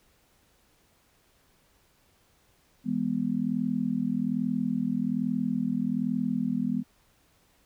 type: chord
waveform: sine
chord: E major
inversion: none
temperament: just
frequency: 164.81 / 206 / 247.2 Hz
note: E3 / G#3 / B3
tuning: 0 / -14 / +2 cents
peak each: -34 / -29 / -28 dBFS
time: 2.84-6.84 s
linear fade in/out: 50 ms
effects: pink hiss -65 dBFS RMS until 7.65 s